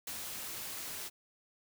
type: noise with ADSR envelope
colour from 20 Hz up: white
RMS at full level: -40 dBFS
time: 0.07-1.1 s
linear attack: 4 ms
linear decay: 60 ms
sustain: -2 dB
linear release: 30 ms
effects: none